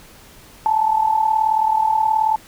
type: tone with amplitude modulation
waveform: sine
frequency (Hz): 875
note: A5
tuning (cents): -10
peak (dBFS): -11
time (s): 0.66-2.36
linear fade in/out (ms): 0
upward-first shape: sine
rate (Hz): 38.7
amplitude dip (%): 70
effects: pink hiss -45 dBFS RMS until 2.47 s